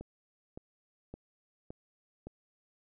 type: click train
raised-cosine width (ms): 2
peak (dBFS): -30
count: 5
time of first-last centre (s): 0.01-2.27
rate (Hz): 1.77
effects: none